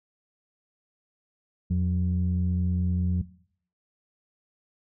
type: tone pair together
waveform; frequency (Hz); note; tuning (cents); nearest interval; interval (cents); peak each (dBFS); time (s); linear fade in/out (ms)
sine; 85.2 / 180.53; F2 / F#3; -42 / -42; octave + minor second; 1300; -23 / -24; 1.7-3.22; 10
effects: noise-tail reverb RT60 0.6 s tail -19 dB re dry + tanh soft clip ceiling -17 dBFS